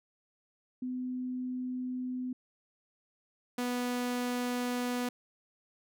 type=tone pair in turn; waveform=sine / sawtooth; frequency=252.8 / 246 Hz; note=B3 / B3; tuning=+41 / -7 cents; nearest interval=unison; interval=48 cents; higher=first; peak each=-33 / -27 dBFS; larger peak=second; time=0.82-2.33 / 3.58-5.09 s; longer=neither; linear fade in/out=5 ms; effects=none